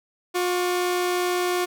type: tone pair together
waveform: sawtooth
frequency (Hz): 357.8 / 1136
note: F4 / C#6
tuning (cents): +42 / +42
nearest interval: octave + minor sixth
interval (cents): 2000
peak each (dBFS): -18 / -29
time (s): 0.34-1.66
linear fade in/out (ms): 20
effects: none